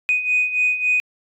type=beating tone pair; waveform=sine; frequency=2489 / 2492.6 Hz; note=D#7 / D#7; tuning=0 / +2 cents; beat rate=3.6 Hz; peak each=-22 / -17 dBFS; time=0.09-1 s; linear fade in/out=0 ms; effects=tanh soft clip ceiling -10 dBFS